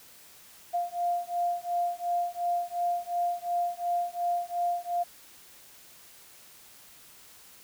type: beating tone pair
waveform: sine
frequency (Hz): 698.5 / 701.3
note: F5 / F5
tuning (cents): 0 / +7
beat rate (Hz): 2.8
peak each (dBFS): -30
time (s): 0.73-5.04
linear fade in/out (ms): 20
effects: white hiss -53 dBFS RMS until 7.63 s